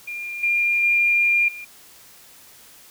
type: tone with level steps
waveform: sine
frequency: 2402 Hz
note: D7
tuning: 38 cents sharp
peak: -28 / -17 / -15 / -33 dBFS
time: 0.07-1.65 s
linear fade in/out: 10 ms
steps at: 0.43 / 0.83 / 1.48 s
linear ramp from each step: 5 ms
effects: white hiss -48 dBFS RMS until 2.9 s